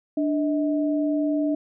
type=tone pair together; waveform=sine; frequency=295.2 / 635 Hz; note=D4 / D#5; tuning=+9 / +35 cents; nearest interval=octave + minor second; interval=1326 cents; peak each=-21 / -28 dBFS; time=0.17-1.55 s; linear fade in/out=5 ms; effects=none